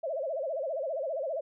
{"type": "tone with vibrato", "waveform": "sine", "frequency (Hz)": 591, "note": "D5", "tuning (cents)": 11, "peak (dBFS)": -30, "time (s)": [0.03, 1.41], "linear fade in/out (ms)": 10, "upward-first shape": "sine", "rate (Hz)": 15, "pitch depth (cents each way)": 220, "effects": []}